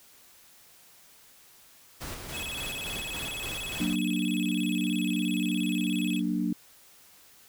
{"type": "noise with tremolo", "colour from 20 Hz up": "pink", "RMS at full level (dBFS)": -38, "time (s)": [2, 3.96], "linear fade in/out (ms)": 20, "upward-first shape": "square", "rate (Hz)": 3.5, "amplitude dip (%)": 35}
{"type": "tone with vibrato", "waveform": "square", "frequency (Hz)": 2940, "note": "F#7", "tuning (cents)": -12, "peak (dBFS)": -35, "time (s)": [2.31, 6.22], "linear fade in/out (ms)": 50, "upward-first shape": "square", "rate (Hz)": 17, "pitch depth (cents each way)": 230}
{"type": "chord", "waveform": "sine", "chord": "Gb augmented", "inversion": "none", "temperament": "equal with one note detuned", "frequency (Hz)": [185, 233.1, 296.6], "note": ["Gb3", "Bb3", "D4"], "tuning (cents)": [0, 0, 17], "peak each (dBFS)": -30, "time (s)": [3.8, 6.53], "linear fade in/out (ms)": 5}
{"effects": ["white hiss -56 dBFS RMS until 7.48 s"]}